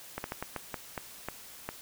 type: slowing click train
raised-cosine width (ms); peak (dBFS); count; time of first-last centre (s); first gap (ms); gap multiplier
0.5; -19; 9; 0.18-1.69; 61; 1.31
effects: white hiss -49 dBFS RMS until 1.81 s